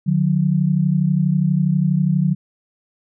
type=tone pair together; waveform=sine; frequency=150 / 182.3 Hz; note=D3 / F#3; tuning=+37 / -25 cents; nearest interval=minor third; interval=338 cents; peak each=-17 dBFS; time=0.06-2.35 s; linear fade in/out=20 ms; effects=none